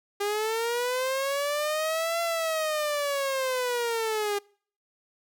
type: linear two-way sweep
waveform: sawtooth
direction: up then down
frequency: 402.5 to 680 to 402.5 Hz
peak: -22 dBFS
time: 0.2-4.39 s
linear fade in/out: 10 ms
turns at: 2.21 s
effects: noise-tail reverb RT60 0.5 s tail -26 dB re dry